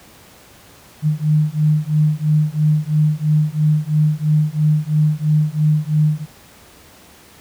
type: beating tone pair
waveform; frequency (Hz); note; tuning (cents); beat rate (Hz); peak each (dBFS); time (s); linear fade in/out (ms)
sine; 151.1 / 154.1; D3 / D#3; +50 / -16; 3; -16; 1.02-6.26; 50
effects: pink hiss -45 dBFS RMS until 7.4 s + high-pass 60 Hz 12 dB/octave